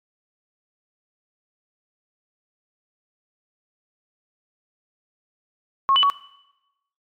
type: tone with pitch steps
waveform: sine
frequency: 1088 / 2989 / 1126 Hz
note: C#6 / F#7 / C#6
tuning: -33 / +17 / +27 cents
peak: -14 dBFS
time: 5.89-6.1 s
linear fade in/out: 0 ms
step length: 70 ms
effects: noise-tail reverb RT60 0.9 s tail -19 dB re dry + MP3 96 kbps